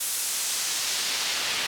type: noise with band-pass filter sweep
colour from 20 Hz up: pink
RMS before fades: -28 dBFS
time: 0-1.67 s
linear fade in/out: 10 ms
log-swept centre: 10000 to 3200 Hz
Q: 0.92
effects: none